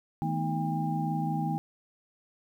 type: tone cluster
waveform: sine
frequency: 158.7 / 216.7 / 242.3 / 314.4 / 803 Hz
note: D#3 / A3 / B3 / D#4 / G5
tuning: +35 / -26 / -33 / +18 / +41 cents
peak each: -30 / -37 / -36 / -37 / -33 dBFS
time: 0.22-1.58 s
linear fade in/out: 0 ms
effects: 10-bit